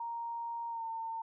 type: tone with pitch glide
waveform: sine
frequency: 932.3 to 905.2 Hz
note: A#5 to A5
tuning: 0 to +49 cents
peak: -36 dBFS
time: 0-1.22 s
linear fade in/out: 5 ms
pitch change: -51 cents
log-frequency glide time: 0.69-0.85 s
effects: none